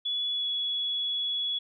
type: tone with pitch glide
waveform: sine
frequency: 3409 to 3380 Hz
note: G#7 to G#7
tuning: +45 to +30 cents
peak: -27 dBFS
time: 0.05-1.59 s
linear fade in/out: 10 ms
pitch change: -15 cents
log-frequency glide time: 0.32-0.47 s
effects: none